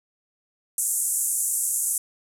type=band-pass noise; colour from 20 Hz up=pink; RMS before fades=-25 dBFS; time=0.78-1.98 s; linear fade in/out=2 ms; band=7300 to 12000 Hz; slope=48 dB/octave; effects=none